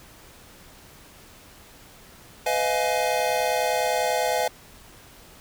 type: chord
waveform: square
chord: F half-diminished seventh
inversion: second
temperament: just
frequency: 502.9 / 628.6 / 698.5 / 838.1 Hz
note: Cb5 / Eb5 / F5 / Ab5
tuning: +31 / +18 / 0 / +16 cents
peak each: -28 dBFS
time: 2.46-4.48 s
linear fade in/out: 5 ms
effects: pink hiss -49 dBFS RMS until 5.4 s